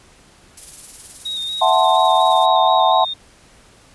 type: noise with tremolo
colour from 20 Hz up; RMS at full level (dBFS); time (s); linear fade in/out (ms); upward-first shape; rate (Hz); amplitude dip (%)
violet; -30; 0.57-2.46; 5; triangle; 19; 55
type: tone with vibrato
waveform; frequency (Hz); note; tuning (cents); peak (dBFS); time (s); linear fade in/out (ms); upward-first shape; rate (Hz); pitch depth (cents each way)
sine; 3729; A#7; 0; -22; 1.25-3.14; 10; square; 4.2; 29
type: chord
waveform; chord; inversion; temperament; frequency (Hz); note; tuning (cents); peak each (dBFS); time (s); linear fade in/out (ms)
sine; F# half-diminished seventh; third; equal; 659.3 / 740 / 880 / 1046.5; E5 / F#5 / A5 / C6; 0 / 0 / 0 / 0; -18 / -16 / -16 / -18; 1.61-3.05; 10
effects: pink hiss -49 dBFS RMS until 3.94 s + resampled to 24000 Hz